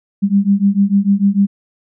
sine beating tone pair, 196 / 202.7 Hz, G3 / G#3, 0 / -42 cents, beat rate 6.7 Hz, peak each -13 dBFS, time 0.22-1.47 s, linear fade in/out 20 ms, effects none

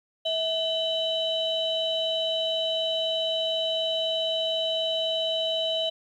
sine tone cluster, 649 / 3033 / 3889 Hz, E5 / F#7 / B7, -27 / +42 / -27 cents, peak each -27 / -27 / -32 dBFS, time 0.25-5.9 s, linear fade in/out 10 ms, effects tanh soft clip ceiling -16 dBFS + 10-bit

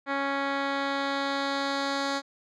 10% pulse tone with low-pass filter sweep, 277.2 Hz, C#4, in tune, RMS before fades -29 dBFS, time 0.06-2.22 s, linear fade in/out 50 ms, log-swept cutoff 2400 to 5300 Hz, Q 1.6, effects none

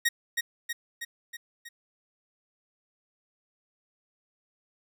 sawtooth tone with echo, 1880 Hz, A#6, 14 cents sharp, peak -18 dBFS, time 0.05-0.09 s, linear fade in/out 10 ms, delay 320 ms, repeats 5, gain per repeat -4 dB, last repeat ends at 1.69 s, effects none

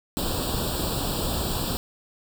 pink noise with comb filter, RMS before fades -27 dBFS, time 0.17-1.77 s, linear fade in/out 0 ms, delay 0.24 ms, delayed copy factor +0.95, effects none

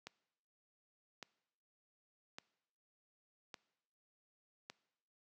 click train, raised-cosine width 0.2 ms, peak -29 dBFS, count 5, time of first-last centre 0.07-4.7 s, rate 0.864 Hz, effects noise-tail reverb RT60 0.9 s tail -21 dB re dry + high-pass 150 Hz 12 dB/octave

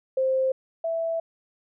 sine tone pair in turn, 525 / 659.9 Hz, C5 / E5, +6 / +2 cents, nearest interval major third, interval 396 cents, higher second, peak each -20 / -24 dBFS, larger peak first, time 0.17-0.52 / 0.84-1.2 s, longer second, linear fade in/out 5 ms, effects none

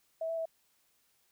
sine tone with pitch steps, 650 / 659 / 652 Hz, E5 / E5 / E5, -24 / -1 / -19 cents, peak -32 dBFS, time 0.21-0.456 s, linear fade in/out 5 ms, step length 82 ms, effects white hiss -72 dBFS RMS until 1.31 s

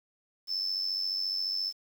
sine tone with amplitude modulation, 5274 Hz, E8, in tune, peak -25 dBFS, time 0.47-1.73 s, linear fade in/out 50 ms, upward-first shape sine, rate 94.4 Hz, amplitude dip 70%, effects tanh soft clip ceiling -23 dBFS + 9-bit

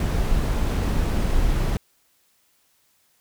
brown noise, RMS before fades -21 dBFS, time 0-1.77 s, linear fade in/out 2 ms, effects white hiss -64 dBFS RMS until 3.2 s

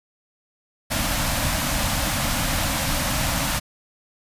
pink band-stop noise, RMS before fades -23 dBFS, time 0.9-3.6 s, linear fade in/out 20 ms, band 310 to 520 Hz, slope 96 dB/octave, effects resampled to 32000 Hz

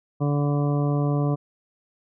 harmonic tone, 144.7 Hz, D3, 25 cents flat, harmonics 1 / 2 / 3 / 4 / 5 / 7 / 8, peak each -21 / -27 / -31 / -33 / -35 / -38 / -39 dBFS, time 0.2-1.36 s, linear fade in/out 20 ms, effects none

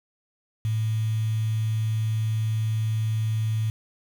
sine tone with quantisation, 110 Hz, A2, in tune, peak -22 dBFS, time 0.65-3.7 s, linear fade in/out 0 ms, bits 7, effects none

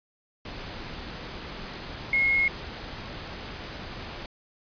sine tone in noise, 2161 Hz, C#7, 45 cents flat, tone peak -20 dBFS, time 2.13-2.48 s, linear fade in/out 2 ms, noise pink, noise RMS -38 dBFS, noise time 0.45-4.26 s, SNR +15 dB, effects resampled to 11025 Hz

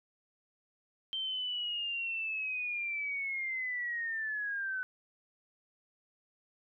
sine linear sweep, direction down, 3136 to 1500 Hz, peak -33 dBFS, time 1.13-4.83 s, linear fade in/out 0 ms, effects none

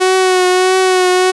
sawtooth tone with vibrato, 370 Hz, F#4, in tune, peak -5 dBFS, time 0-1.32 s, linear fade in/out 20 ms, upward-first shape triangle, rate 1.6 Hz, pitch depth 31 cents each way, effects resampled to 24000 Hz

